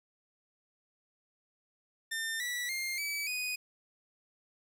sawtooth tone with pitch steps, 1800 / 1951.6 / 2116 / 2294 / 2487 Hz, A6 / B6 / C7 / D7 / D#7, +39 / -21 / +19 / -41 / -1 cents, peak -30 dBFS, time 2.11-3.56 s, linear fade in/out 10 ms, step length 290 ms, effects 10-bit

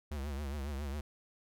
square tone with vibrato, 71 Hz, C#2, 42 cents sharp, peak -37 dBFS, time 0.11-1.01 s, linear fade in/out 5 ms, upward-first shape triangle, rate 7.3 Hz, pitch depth 130 cents each way, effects none

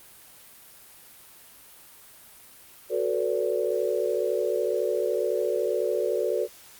sine chord, B minor seventh, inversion second, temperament equal with one note detuned, 370 / 440 / 493.9 / 575.9 Hz, F#4 / A4 / B4 / D5, 0 / 0 / 0 / -34 cents, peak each -29 / -28 / -29 / -29 dBFS, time 2.89-6.48 s, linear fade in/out 50 ms, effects white hiss -50 dBFS RMS until 6.79 s + Opus 32 kbps

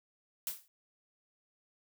blue noise with exponential decay, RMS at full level -33 dBFS, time 0.47-0.68 s, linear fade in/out 1 ms, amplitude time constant 44 ms, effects none

